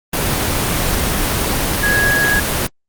sine tone in noise, 1661.2 Hz, G#6, in tune, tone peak -13 dBFS, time 1.83-2.4 s, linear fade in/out 5 ms, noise pink, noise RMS -17 dBFS, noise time 0.13-2.67 s, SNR +1 dB, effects Opus 24 kbps

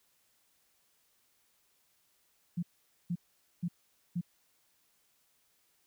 sine tone bursts, 173.7 Hz, F3, 9 cents flat, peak -30 dBFS, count 4, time 2.57-4.212 s, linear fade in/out 10 ms, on 58 ms, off 470 ms, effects white hiss -72 dBFS RMS until 5.86 s

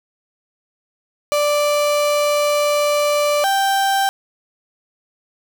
35% pulse tone pair in turn, 587.3 / 784 Hz, D5 / G5, 0 / 0 cents, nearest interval perfect fourth, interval 500 cents, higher second, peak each -13 dBFS, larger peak neither, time 1.32-3.44 / 3.44-4.09 s, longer first, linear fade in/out 0 ms, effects none

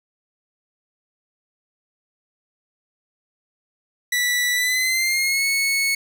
sawtooth tone with pitch glide, 1963 to 2203 Hz, B6 to C#7, -11 to -11 cents, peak -15 dBFS, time 4.12-5.95 s, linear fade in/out 5 ms, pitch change +200 cents, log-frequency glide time 4.53-5.45 s, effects none

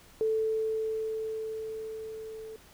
sine tone with level ramp, 440 Hz, A4, in tune, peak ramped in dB -24 to -40 dBFS, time 0.21-2.56 s, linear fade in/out 0 ms, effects pink hiss -56 dBFS RMS until 2.73 s

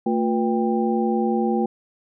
sine tone cluster, 224.7 / 355.6 / 486.5 / 792 Hz, A3 / F4 / B4 / G5, +37 / +31 / -26 / +18 cents, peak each -21 / -24 / -28 / -26 dBFS, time 0.06-1.66 s, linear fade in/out 5 ms, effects none

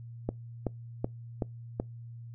click train, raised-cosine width 2 ms, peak -16 dBFS, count 5, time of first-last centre 0.29-1.799 s, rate 2.65 Hz, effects noise-tail reverb RT60 0.2 s tail -25 dB re dry + added 117 Hz sine -42 dBFS peak until 2.34 s

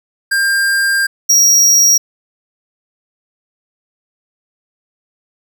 square tone pair in turn, 1598 / 5675 Hz, G6 / F8, +33 / +27 cents, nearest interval octave + minor seventh, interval 2194 cents, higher second, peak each -12 / -7 dBFS, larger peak second, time 0.31-1.07 / 1.29-1.98 s, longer first, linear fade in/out 10 ms, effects none

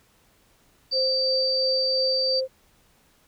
sine tone, 4643 Hz, D8, 21 cents flat, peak -22 dBFS, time 0.91-2.41 s, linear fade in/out 20 ms
sine tone with tremolo, 523.3 Hz, C5, in tune, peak -23 dBFS, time 0.92-2.48 s, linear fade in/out 50 ms, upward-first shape sine, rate 2.9 Hz, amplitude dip 30%
effects pink hiss -61 dBFS RMS until 3.27 s

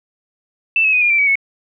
sine tone with pitch steps, 2656 / 2574 / 2495 / 2419 / 2344 / 2272 / 2203 Hz, E7 / E7 / D#7 / D#7 / D7 / C#7 / C#7, +12 / -42 / +4 / -49 / -4 / +42 / -11 cents, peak -11 dBFS, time 0.76-1.355 s, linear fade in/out 2 ms, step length 85 ms, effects none

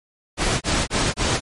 pink noise bursts, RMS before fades -20 dBFS, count 4, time 0.37-1.405 s, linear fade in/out 50 ms, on 240 ms, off 25 ms, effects low-pass 9000 Hz 12 dB/octave + MP3 48 kbps

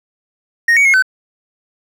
triangle tone with pitch steps, 1861 / 2246 / 2162 / 1522 Hz, A#6 / C#7 / C#7 / F#6, -3 / +22 / -44 / +48 cents, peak -6 dBFS, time 0.68-1.024 s, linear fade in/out 5 ms, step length 86 ms, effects none

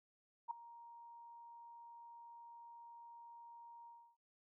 sine tone with ADSR envelope, 937 Hz, A#5, 9 cents sharp, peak -36 dBFS, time 0.48-4.17 s, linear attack 29 ms, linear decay 4 ms, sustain -18 dB, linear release 300 ms, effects none

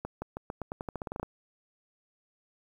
accelerating click train, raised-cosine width 1 ms, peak -21 dBFS, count 15, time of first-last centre 0.05-1.23 s, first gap 170 ms, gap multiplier 0.88, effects 9-bit

